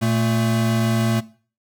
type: tone pair together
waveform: square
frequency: 116.5 / 223.5 Hz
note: A#2 / A3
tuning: -1 / +27 cents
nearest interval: major seventh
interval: 1128 cents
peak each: -21 dBFS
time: 0.01-1.21 s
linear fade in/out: 20 ms
effects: noise-tail reverb RT60 0.4 s tail -18 dB re dry